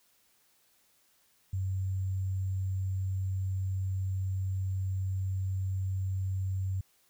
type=tone with sample-and-hold; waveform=sine; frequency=94.8 Hz; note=F#2; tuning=43 cents sharp; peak=-29 dBFS; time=1.53-6.81 s; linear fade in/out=5 ms; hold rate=7350 Hz; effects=white hiss -68 dBFS RMS until 7.09 s